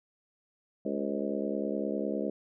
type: harmonic tone with a mistuned harmonic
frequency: 69.9 Hz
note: C#2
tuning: 15 cents sharp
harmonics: 3 / 4 / 5 / 6 / 7 / 8 / 9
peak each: -35 / -36 / -37 / -38 / -38 / -39 / -40 dBFS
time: 0.85-2.3 s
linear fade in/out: 5 ms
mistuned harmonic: 8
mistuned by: -44 cents
effects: none